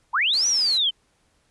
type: linear two-way sweep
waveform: sine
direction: up then down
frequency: 828 to 5970 to 2989 Hz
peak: -18 dBFS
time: 0.13-0.91 s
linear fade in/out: 20 ms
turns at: 0.47 s
type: high-pass noise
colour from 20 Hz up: white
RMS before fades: -38 dBFS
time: 0.33-0.78 s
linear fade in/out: 5 ms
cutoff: 180 Hz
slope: 48 dB/octave
effects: pink hiss -65 dBFS RMS until 1.5 s + resampled to 24000 Hz